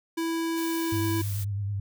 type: tone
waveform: square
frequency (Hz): 329.6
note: E4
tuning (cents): 0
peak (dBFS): -27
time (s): 0.17-1.22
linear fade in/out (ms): 10
type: noise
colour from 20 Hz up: blue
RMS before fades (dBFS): -39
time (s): 0.56-1.45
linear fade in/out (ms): 20
type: tone with vibrato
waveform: sine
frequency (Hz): 100.7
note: G2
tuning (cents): +47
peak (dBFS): -27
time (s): 0.92-1.8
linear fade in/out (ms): 5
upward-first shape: sine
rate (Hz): 9.2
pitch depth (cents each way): 47
effects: none